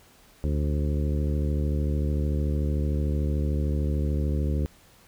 harmonic tone with a mistuned harmonic, 73.42 Hz, D2, in tune, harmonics 1 / 2 / 3 / 4 / 5 / 6 / 7, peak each -24 / -30 / -34 / -36 / -38 / -40 / -41 dBFS, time 0.44-4.66 s, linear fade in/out 0 ms, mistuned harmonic 7, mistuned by +40 cents, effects pink hiss -56 dBFS RMS until 5.07 s

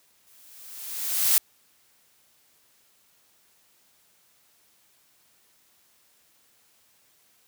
blue noise with exponential growth, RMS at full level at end -18 dBFS, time 0.27-1.38 s, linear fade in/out 1 ms, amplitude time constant 240 ms, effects white hiss -63 dBFS RMS until 7.47 s + high-pass 60 Hz 12 dB/octave

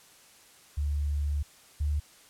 sine tone pair in turn, 72.8 / 73.86 Hz, D2 / D2, -15 / +10 cents, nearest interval unison, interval 25 cents, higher second, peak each -26 / -25 dBFS, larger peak second, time 0.77-1.43 / 1.8-2 s, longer first, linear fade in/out 10 ms, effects white hiss -56 dBFS RMS until 2.29 s + low-pass 11000 Hz 12 dB/octave

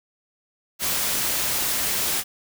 white noise, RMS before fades -24 dBFS, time 0.79-2.24 s, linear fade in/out 50 ms, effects none

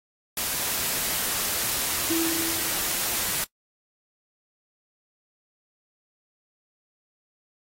white noise, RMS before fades -27 dBFS, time 0.37-3.44 s, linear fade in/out 2 ms
sine tone with exponential decay, 329.6 Hz, E4, in tune, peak -22 dBFS, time 2.1-3.21 s, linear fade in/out 5 ms, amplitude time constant 240 ms
effects noise-tail reverb RT60 0.1 s tail -23 dB re dry + AAC 48 kbps

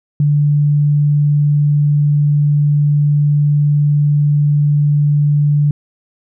sine tone, 146.6 Hz, D3, 3 cents flat, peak -9 dBFS, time 0.2-5.71 s, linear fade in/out 2 ms, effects none

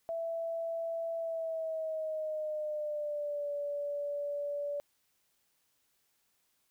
sine tone with pitch glide, 663 to 577.2 Hz, E5 to D5, +10 to -30 cents, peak -33 dBFS, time 0.09-4.8 s, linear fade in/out 0 ms, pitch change -240 cents, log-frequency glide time 1.17-3.51 s, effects white hiss -75 dBFS RMS until 6.7 s

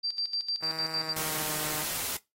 sine tone with tremolo, 4699 Hz, D8, in tune, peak -27 dBFS, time 0.03-1.14 s, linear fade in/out 20 ms, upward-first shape square, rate 6.6 Hz, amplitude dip 75%
5% pulse tone with pitch glide, 160.3 to 153.06 Hz, E3 to D#3, -48 to -28 cents, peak -26 dBFS, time 0.62-1.84 s, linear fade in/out 10 ms, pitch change -80 cents, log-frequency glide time 0.96-1.51 s
white noise, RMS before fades -33 dBFS, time 1.16-2.17 s, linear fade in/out 5 ms
effects noise-tail reverb RT60 0.2 s tail -20 dB re dry + AAC 48 kbps

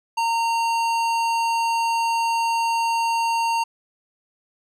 sine tone with hard clipping, 920 Hz, A#5, 23 cents flat, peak -21 dBFS, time 0.17-3.64 s, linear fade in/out 10 ms, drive 15 dB, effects none

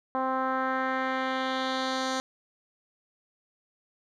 10% pulse tone with low-pass filter sweep, 261.6 Hz, C4, in tune, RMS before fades -29 dBFS, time 0.15-2.2 s, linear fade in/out 0 ms, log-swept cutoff 1000 to 5900 Hz, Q 1.8, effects none

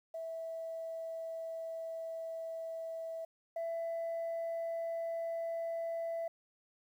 sine tone pair in turn, 655 / 665.7 Hz, E5 / E5, -11 / +17 cents, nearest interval unison, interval 28 cents, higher second, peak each -38 / -33 dBFS, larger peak second, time 0.14-3.25 / 3.56-6.28 s, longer first, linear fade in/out 5 ms, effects tanh soft clip ceiling -33 dBFS + 11-bit

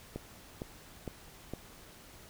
click train, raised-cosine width 2 ms, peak -24 dBFS, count 4, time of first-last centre 0.16-1.536 s, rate 2.18 Hz, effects pink hiss -54 dBFS RMS until 2.29 s

